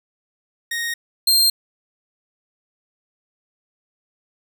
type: tone pair in turn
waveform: sawtooth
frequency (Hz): 1864.7 / 4186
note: A#6 / C8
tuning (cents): 0 / 0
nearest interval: octave + major second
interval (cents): 1400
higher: second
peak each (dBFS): -19 / -10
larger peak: second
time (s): 0.71-0.94 / 1.27-1.5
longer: neither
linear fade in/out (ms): 5
effects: none